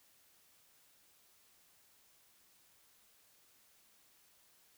silence, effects white hiss -68 dBFS RMS until 4.77 s

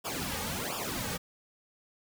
pink noise with flanger, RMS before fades -35 dBFS, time 0.04-1.18 s, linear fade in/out 20 ms, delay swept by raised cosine 0.48 to 2.98 ms, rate 1.4 Hz, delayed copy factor -1, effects none

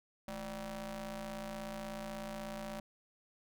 sawtooth ring-modulated tone, 186.9 Hz, F#3, 18 cents sharp, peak -34 dBFS, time 0.28-2.8 s, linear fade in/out 0 ms, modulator 402 Hz, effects none

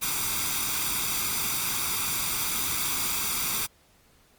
white noise with comb filter, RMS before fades -28 dBFS, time 0.01-3.67 s, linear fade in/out 20 ms, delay 0.84 ms, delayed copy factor +0.65, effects pink hiss -61 dBFS RMS until 4.38 s + Opus 48 kbps

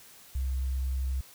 sine tone, 65.41 Hz, C2, in tune, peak -26 dBFS, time 0.35-1.21 s, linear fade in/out 5 ms, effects tanh soft clip ceiling -24 dBFS + white hiss -53 dBFS RMS until 1.34 s

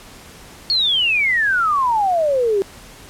sine exponential sweep, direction down, 4414 to 380.6 Hz, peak -14 dBFS, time 0.7-2.62 s, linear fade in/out 0 ms, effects pink hiss -41 dBFS RMS until 3.09 s + low-pass 12000 Hz 12 dB/octave

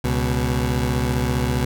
20% pulse tone pair together, 69.3 / 123.48 Hz, C#2 / B2, 0 / 0 cents, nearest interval minor seventh, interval 1000 cents, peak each -17 dBFS, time 0.04-1.65 s, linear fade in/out 5 ms, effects none

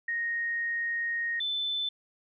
sine tone pair in turn, 1864.7 / 3520 Hz, A#6 / A7, 0 / 0 cents, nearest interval major seventh, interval 1100 cents, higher second, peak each -28 dBFS, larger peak neither, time 0.08-1.4 / 1.4-1.89 s, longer first, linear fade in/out 5 ms, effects none

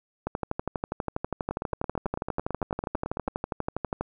two click trains, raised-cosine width 1 ms, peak -16 / -14 dBFS, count 17 / 47, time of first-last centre 1.51-3.282 / 0.27-4.01 s, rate 9.03 / 12.3 Hz, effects none

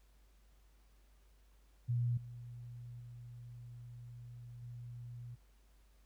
sine tone with level steps, 120.4 Hz, B2, 44 cents flat, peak -31 / -46 / -48 / -45 dBFS, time 1.88-5.36 s, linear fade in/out 20 ms, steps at 2.17 / 3 / 4.62 s, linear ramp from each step 5 ms, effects added 50 Hz sine -63 dBFS peak until 6.05 s + pink hiss -74 dBFS RMS until 6.05 s

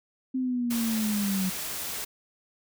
sine linear sweep, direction down, 261.6 to 185 Hz, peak -25 dBFS, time 0.34-1.5 s, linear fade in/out 10 ms
white noise, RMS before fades -34 dBFS, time 0.7-2.05 s, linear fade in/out 10 ms
effects none

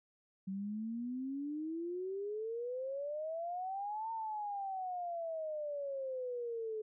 sine exponential two-way sweep, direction up then down, 188.7 to 910 to 428.1 Hz, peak -37 dBFS, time 0.47-6.82 s, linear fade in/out 10 ms, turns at 4.11 s, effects none

